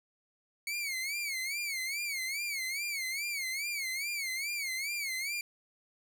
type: tone with vibrato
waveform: sawtooth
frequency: 2217 Hz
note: C#7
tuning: in tune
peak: -30 dBFS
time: 0.67-5.41 s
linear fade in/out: 2 ms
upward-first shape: sine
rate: 2.4 Hz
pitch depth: 140 cents each way
effects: none